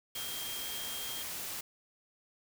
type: tone in noise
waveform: sine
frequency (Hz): 3214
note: G7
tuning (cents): +43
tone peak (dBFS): -42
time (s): 0.15-1.23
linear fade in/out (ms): 5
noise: white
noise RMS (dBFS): -40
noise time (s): 0.15-1.61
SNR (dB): -5
effects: none